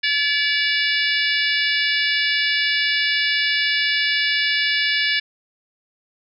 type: harmonic tone with a mistuned harmonic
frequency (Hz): 574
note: D5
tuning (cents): -40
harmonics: 3 / 4 / 5 / 6 / 7 / 8 / 9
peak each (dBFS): -22 / -23 / -25 / -26 / -28 / -30 / -28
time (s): 0.03-5.2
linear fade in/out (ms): 10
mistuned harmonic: 6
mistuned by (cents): +26
effects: none